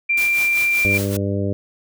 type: tone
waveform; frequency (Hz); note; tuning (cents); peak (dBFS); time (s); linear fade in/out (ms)
sine; 2369; D7; +14; -15; 0.09-0.98; 10
type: noise with tremolo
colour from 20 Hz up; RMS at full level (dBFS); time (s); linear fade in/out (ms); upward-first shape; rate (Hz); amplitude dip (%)
white; -28; 0.17-1.17; 5; sine; 5.2; 65
type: harmonic tone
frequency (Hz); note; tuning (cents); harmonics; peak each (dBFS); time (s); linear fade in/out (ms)
99.5; G2; +26; 1 / 2 / 3 / 4 / 5 / 6; -22 / -25 / -27 / -28 / -29 / -30; 0.85-1.53; 0
effects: none